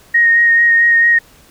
sine tone with vibrato, 1864.7 Hz, A#6, in tune, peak -7 dBFS, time 0.14-1.19 s, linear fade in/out 10 ms, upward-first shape sine, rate 4.5 Hz, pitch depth 16 cents each way, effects pink hiss -46 dBFS RMS until 1.5 s

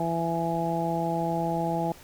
harmonic tone, 166.9 Hz, E3, 22 cents sharp, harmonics 1 / 2 / 3 / 4 / 5, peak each -30 / -32 / -35 / -31 / -30 dBFS, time 0-1.92 s, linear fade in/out 2 ms, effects pink hiss -50 dBFS RMS until 2.03 s

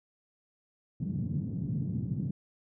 white band-pass noise, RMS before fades -33 dBFS, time 1-2.31 s, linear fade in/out 5 ms, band 110 to 190 Hz, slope 24 dB/octave, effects none

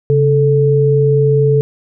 sine tone pair together, 137.9 / 437.8 Hz, C#3 / A4, -9 / -9 cents, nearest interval octave + minor sixth, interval 2000 cents, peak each -11 dBFS, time 0.1-1.61 s, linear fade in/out 0 ms, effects none

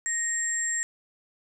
sine tone pair together, 1864.7 / 7464 Hz, A#6 / A#8, 0 / +1 cents, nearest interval 2 octaves, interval 2401 cents, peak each -30 / -27 dBFS, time 0.06-0.83 s, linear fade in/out 0 ms, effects none

